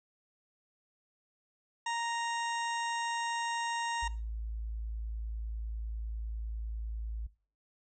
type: harmonic tone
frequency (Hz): 932.3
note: A#5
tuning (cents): 0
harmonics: 1 / 2 / 3 / 4 / 6 / 7 / 8 / 9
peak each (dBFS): -33 / -39 / -43 / -45 / -49 / -50 / -51 / -52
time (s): 1.86-4.08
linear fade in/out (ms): 5
type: tone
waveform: sine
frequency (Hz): 55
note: A1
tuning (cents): 0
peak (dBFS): -35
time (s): 4.02-7.27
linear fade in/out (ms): 10
effects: noise-tail reverb RT60 0.4 s tail -20 dB re dry